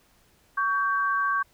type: tone pair together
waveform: sine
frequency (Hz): 1126.1 / 1568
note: C#6 / G6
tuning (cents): +27 / 0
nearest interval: tritone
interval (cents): 573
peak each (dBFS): -24 / -26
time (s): 0.57-1.43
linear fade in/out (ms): 10
effects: pink hiss -62 dBFS RMS until 1.53 s